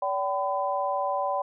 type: tone cluster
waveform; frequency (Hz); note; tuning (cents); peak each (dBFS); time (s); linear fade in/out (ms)
sine; 573 / 769 / 1007; D5 / G5 / B5; -43 / -33 / +33; -29; 0.02-1.42; 5
effects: none